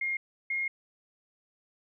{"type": "tone pair in turn", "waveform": "sine", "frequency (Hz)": [2132, 2141], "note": ["C7", "C7"], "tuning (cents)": [32, 39], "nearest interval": "unison", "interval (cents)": 7, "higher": "second", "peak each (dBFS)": -28, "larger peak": "neither", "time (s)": [[0.01, 0.17], [0.5, 0.68]], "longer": "second", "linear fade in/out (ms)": 5, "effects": []}